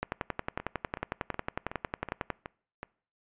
two click trains, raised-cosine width 0.5 ms, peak -15 / -22 dBFS, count 26 / 7, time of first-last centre 0.03-2.303 / 0.6-2.83 s, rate 11 / 2.69 Hz, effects noise-tail reverb RT60 0.5 s tail -24 dB re dry + resampled to 8000 Hz

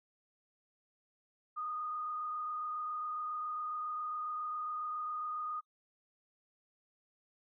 sine tone with frequency modulation, 1232 Hz, D#6, 17 cents flat, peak -36 dBFS, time 1.56-5.61 s, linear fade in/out 20 ms, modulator 27.3 Hz, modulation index 0.79, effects noise-tail reverb RT60 0.1 s tail -26 dB re dry

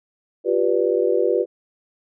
sine chord, G dominant seventh, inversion third, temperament just, 352.8 / 392 / 490 / 588 Hz, F4 / G4 / B4 / D5, +18 / 0 / -14 / +2 cents, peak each -22 / -21 / -20 / -26 dBFS, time 0.44-1.46 s, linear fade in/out 50 ms, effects none

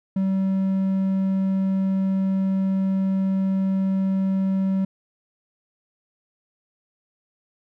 triangle tone, 191.8 Hz, G3, 37 cents flat, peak -17 dBFS, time 0.16-4.85 s, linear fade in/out 5 ms, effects none

